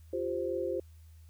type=chord; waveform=sine; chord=F suspended second; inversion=none; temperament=just; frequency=349.2 / 392.9 / 523.8 Hz; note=F4 / G4 / C5; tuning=0 / +4 / +2 cents; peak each=-35 / -36 / -34 dBFS; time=0.13-0.8 s; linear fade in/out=5 ms; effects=added 80 Hz sine -51 dBFS peak until 1.29 s + white hiss -69 dBFS RMS until 1.29 s